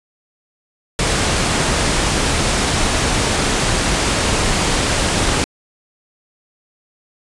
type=low-pass noise; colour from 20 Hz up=pink; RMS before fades=-17 dBFS; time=0.99-5.44 s; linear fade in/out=0 ms; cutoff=10000 Hz; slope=48 dB/octave; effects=resampled to 24000 Hz